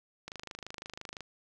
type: click train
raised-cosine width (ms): 0.2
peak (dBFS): -24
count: 25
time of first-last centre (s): 0.28-1.207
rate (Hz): 25.9
effects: none